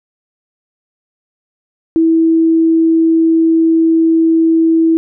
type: tone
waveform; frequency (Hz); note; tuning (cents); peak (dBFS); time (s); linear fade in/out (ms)
sine; 326.2; E4; -18; -7; 1.96-4.97; 0
effects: none